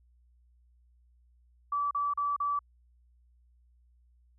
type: tone bursts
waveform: sine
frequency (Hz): 1154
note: D6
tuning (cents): -31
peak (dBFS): -27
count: 4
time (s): 1.72-2.591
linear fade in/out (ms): 5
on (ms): 190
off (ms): 37
effects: added 60 Hz sine -61 dBFS peak until 4.38 s